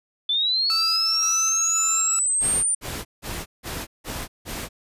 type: linear sweep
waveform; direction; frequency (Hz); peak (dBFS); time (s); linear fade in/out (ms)
sine; up; 3473 to 9200; -19; 0.29-2.75; 5
type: tone with tremolo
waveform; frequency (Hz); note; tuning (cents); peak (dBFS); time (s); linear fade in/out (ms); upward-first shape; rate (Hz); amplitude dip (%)
sawtooth; 1318.5; E6; 0; -23; 0.7-2.19; 0; square; 1.9; 35
type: noise bursts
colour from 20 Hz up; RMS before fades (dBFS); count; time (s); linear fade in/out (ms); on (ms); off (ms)
pink; -31; 6; 2.4-4.69; 50; 240; 170
effects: resampled to 32000 Hz